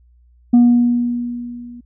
sine tone with level ramp, 240.8 Hz, B3, 44 cents flat, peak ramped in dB -3 to -33 dBFS, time 0.53-1.81 s, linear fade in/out 10 ms, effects tanh soft clip ceiling -5 dBFS + added 60 Hz sine -48 dBFS peak until 1.85 s

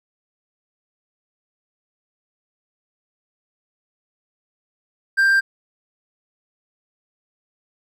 triangle tone, 1583 Hz, G6, 17 cents sharp, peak -11 dBFS, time 5.17-5.41 s, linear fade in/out 20 ms, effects none

